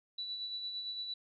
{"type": "tone with tremolo", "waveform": "sine", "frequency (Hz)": 3951, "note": "B7", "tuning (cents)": 0, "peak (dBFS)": -36, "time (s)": [0.18, 1.14], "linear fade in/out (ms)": 5, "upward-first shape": "sine", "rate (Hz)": 8.8, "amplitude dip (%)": 40, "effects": []}